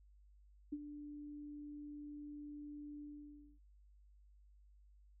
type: tone with ADSR envelope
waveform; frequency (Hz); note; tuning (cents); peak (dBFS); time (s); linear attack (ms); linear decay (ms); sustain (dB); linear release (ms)
sine; 293.7; D4; 0; -37; 0.72-3.59; 9; 45; -10; 580
effects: added 50 Hz sine -62 dBFS peak until 5.2 s